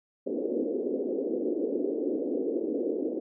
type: band-pass noise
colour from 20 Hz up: white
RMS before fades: -30 dBFS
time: 0.26-3.2 s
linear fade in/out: 10 ms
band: 250 to 490 Hz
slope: 48 dB/octave
effects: none